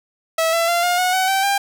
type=tone with pitch steps; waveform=sawtooth; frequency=651 / 670.1 / 689.7 / 709.9 / 730.7 / 752.1 / 774.2 / 796.9 Hz; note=E5 / E5 / F5 / F5 / F#5 / F#5 / G5 / G5; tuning=-22 / +28 / -22 / +28 / -22 / +28 / -22 / +28 cents; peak=-12 dBFS; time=0.38-1.58 s; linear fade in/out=5 ms; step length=150 ms; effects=none